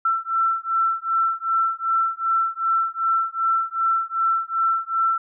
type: beating tone pair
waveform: sine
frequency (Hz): 1339 / 1341.6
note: E6 / E6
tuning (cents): +27 / +30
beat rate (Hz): 2.6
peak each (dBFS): -22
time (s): 0.05-5.18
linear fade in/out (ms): 5
effects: none